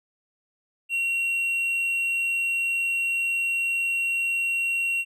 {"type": "tone", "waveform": "triangle", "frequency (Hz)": 2741, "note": "F7", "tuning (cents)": -33, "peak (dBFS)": -21, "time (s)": [0.89, 5.05], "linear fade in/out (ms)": 50, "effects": []}